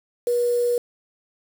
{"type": "tone with quantisation", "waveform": "sine", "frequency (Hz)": 482.9, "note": "B4", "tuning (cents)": -39, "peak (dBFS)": -18, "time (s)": [0.27, 0.78], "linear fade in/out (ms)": 2, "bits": 6, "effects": []}